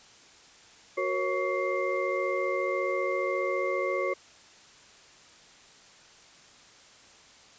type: tone cluster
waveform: sine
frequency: 368.6 / 470.3 / 545 / 1126 / 2103 Hz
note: F#4 / A#4 / C#5 / C#6 / C7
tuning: -7 / +15 / -29 / +27 / +8 cents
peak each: -32 / -35 / -30 / -34 / -34 dBFS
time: 0.97-4.14 s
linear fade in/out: 10 ms
effects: white hiss -54 dBFS RMS until 7.58 s + resampled to 16000 Hz